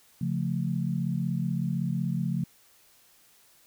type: chord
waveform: sine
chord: Db augmented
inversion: none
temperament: equal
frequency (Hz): 138.59 / 174.61 / 220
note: Db3 / F3 / A3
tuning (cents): 0 / 0 / 0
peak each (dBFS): -30 / -29 / -33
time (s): 0.21-2.44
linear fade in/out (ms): 5
effects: white hiss -60 dBFS RMS until 3.66 s